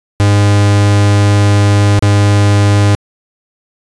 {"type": "tone with dropouts", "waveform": "45% pulse", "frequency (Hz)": 102.1, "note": "G#2", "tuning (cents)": -29, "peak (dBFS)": -6, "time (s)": [0.2, 2.95], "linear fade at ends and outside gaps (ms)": 0, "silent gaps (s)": [1.992, 2.025], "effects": ["resampled to 22050 Hz"]}